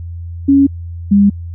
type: tone pair in turn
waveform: sine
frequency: 277.2 / 201.3 Hz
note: C#4 / G3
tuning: 0 / +46 cents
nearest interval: tritone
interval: 554 cents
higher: first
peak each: -5 dBFS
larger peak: neither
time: 0.48-0.67 / 1.11-1.3 s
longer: neither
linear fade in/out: 10 ms
effects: added 85 Hz sine -23 dBFS peak until 1.54 s